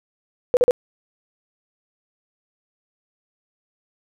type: tone bursts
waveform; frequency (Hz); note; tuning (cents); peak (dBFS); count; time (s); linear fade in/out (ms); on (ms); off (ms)
sine; 494; B4; 0; -11; 3; 0.54-0.709; 0; 29; 41
effects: none